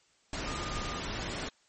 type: tone in noise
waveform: sine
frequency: 1217 Hz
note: D#6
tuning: 39 cents flat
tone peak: -41 dBFS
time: 0.46-0.99 s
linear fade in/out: 2 ms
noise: pink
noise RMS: -36 dBFS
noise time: 0.33-1.49 s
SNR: -8 dB
effects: white hiss -67 dBFS RMS until 1.68 s + MP3 32 kbps